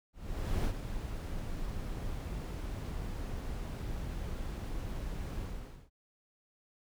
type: noise with ADSR envelope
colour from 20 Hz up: brown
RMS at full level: -30 dBFS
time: 0.13-5.9 s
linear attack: 520 ms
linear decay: 74 ms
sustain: -8 dB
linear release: 490 ms
effects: none